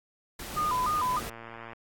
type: noise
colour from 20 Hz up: pink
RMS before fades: -39 dBFS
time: 0.39-1.3 s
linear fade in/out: 5 ms
type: tone with vibrato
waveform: sine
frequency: 1108.7 Hz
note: C#6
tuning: in tune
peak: -25 dBFS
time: 0.56-1.2 s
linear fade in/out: 20 ms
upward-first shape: square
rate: 3.3 Hz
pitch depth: 170 cents each way
type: click train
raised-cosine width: 0.5 ms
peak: -28 dBFS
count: 61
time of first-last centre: 1.21-1.732 s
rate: 115 Hz
effects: AAC 64 kbps